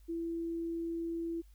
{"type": "tone", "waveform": "sine", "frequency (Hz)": 334, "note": "E4", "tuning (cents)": 23, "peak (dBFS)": -34, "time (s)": [0.08, 1.42], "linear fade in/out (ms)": 20, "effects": ["added 50 Hz sine -55 dBFS peak until 1.54 s", "white hiss -72 dBFS RMS until 1.54 s"]}